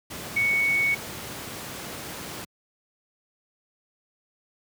sine tone in noise, 2223 Hz, C#7, 4 cents sharp, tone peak -20 dBFS, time 0.36-0.95 s, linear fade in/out 10 ms, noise pink, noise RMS -36 dBFS, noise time 0.1-2.45 s, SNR +13 dB, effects high-pass 100 Hz 12 dB/octave

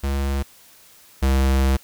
square tone pair in turn, 68.9 / 66.86 Hz, C#2 / C2, -10 / +38 cents, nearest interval minor second, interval 52 cents, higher first, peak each -21 / -16 dBFS, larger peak second, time 0.03-0.43 / 1.22-1.77 s, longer second, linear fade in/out 10 ms, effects white hiss -50 dBFS RMS until 1.83 s

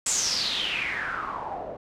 white noise with low-pass filter sweep, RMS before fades -29 dBFS, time 0.06-1.77 s, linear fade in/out 5 ms, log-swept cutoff 7800 to 540 Hz, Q 7, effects none

